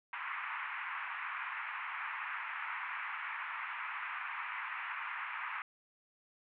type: band-pass noise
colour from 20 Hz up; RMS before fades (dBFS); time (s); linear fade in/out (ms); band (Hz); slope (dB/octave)
pink; -41; 0.13-5.62; 2; 950 to 2500; 48
effects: none